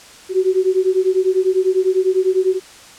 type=beating tone pair; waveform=sine; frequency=370 / 380 Hz; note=F#4 / F#4; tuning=0 / +46 cents; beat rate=10 Hz; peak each=-16 dBFS; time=0.29-2.6 s; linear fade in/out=50 ms; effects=white hiss -41 dBFS RMS until 2.98 s + low-pass 8000 Hz 12 dB/octave